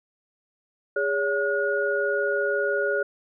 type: tone cluster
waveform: sine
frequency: 410.8 / 565 / 1443 Hz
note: G#4 / C#5 / F#6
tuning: -19 / +33 / -44 cents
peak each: -26 dBFS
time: 0.96-3.03 s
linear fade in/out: 5 ms
effects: none